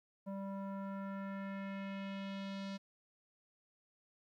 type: tone with low-pass filter sweep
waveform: square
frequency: 195.8 Hz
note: G3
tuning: 2 cents flat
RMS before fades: -43 dBFS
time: 0.26-2.78 s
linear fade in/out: 20 ms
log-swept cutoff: 800 to 4600 Hz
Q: 1.9
effects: 13-bit